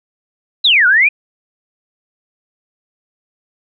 sine exponential two-way sweep, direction down then up, 4100 to 1409 to 2516 Hz, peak -7 dBFS, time 0.64-1.09 s, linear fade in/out 10 ms, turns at 0.87 s, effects none

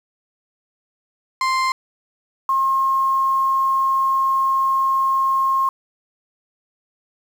35% pulse / sine tone pair in turn, 1047 / 1071.5 Hz, C6 / C6, +1 / +41 cents, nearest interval unison, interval 40 cents, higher second, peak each -15 dBFS, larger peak neither, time 1.41-1.72 / 2.49-5.69 s, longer second, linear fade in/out 2 ms, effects low-pass 6000 Hz 12 dB/octave + 7-bit

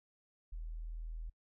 sine tone, 40.46 Hz, E1, 32 cents flat, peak -40 dBFS, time 0.52-1.3 s, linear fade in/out 10 ms, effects noise-tail reverb RT60 0.1 s tail -26 dB re dry

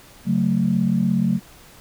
sine chord, F# minor, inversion second, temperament just, 138.75 / 185 / 222 Hz, C#3 / F#3 / A3, +2 / 0 / +16 cents, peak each -24 / -19 / -20 dBFS, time 0.25-1.4 s, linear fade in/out 50 ms, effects tanh soft clip ceiling -7 dBFS + pink hiss -47 dBFS RMS until 1.8 s

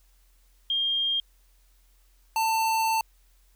sine / square tone pair in turn, 3213 / 892.3 Hz, G7 / A5, +42 / +24 cents, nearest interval octave + minor seventh, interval 2218 cents, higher first, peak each -23 dBFS, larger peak neither, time 0.7-1.2 / 2.36-3.01 s, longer second, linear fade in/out 2 ms, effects added 43 Hz sine -58 dBFS peak until 3.55 s + white hiss -67 dBFS RMS until 3.55 s

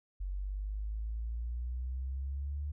sine exponential sweep, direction up, 46.25 to 74 Hz, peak -34 dBFS, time 0.2-2.72 s, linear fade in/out 10 ms, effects none

